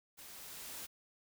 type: noise with level ramp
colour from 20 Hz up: white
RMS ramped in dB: -53 to -45 dBFS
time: 0.17-0.87 s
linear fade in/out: 20 ms
effects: none